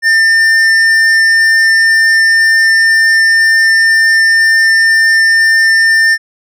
sine tone with hard clipping, 1799 Hz, A6, 38 cents sharp, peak -7 dBFS, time 0.02-6.18 s, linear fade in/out 50 ms, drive 8 dB, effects none

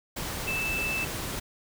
sine tone in noise, 2637 Hz, E7, in tune, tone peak -28 dBFS, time 0.47-1.05 s, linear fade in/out 10 ms, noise pink, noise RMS -34 dBFS, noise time 0.16-1.4 s, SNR +3 dB, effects none

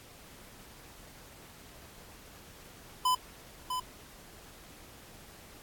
square tone with echo, 1008 Hz, B5, 35 cents sharp, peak -25 dBFS, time 3.05-3.15 s, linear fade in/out 5 ms, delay 650 ms, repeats 1, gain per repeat -7 dB, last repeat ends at 3.8 s, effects pink hiss -53 dBFS RMS until 5.62 s + AAC 64 kbps

